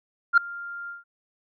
sine tone with ADSR envelope, 1396.9 Hz, F6, in tune, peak -9 dBFS, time 0.33-1.04 s, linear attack 45 ms, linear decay 4 ms, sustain -24 dB, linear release 150 ms, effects tanh soft clip ceiling -8 dBFS

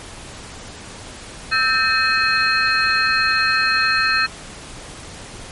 sine tone cluster, 1309 / 1566 / 1807 / 2543 / 4212 Hz, E6 / G6 / A6 / D#7 / C8, -13 / -2 / +46 / +37 / +11 cents, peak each -21 dBFS, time 1.51-4.27 s, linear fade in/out 20 ms, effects pink hiss -36 dBFS RMS until 5.51 s + MP3 48 kbps

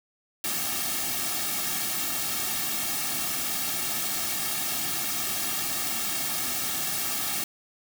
white noise with comb filter, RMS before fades -29 dBFS, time 0.44-7.44 s, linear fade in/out 2 ms, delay 2 ms, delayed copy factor -1, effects none

